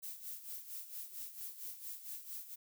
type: noise with tremolo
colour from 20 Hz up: violet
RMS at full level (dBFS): -44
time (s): 0.02-2.56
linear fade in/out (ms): 20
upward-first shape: sine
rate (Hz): 4.4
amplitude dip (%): 70
effects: none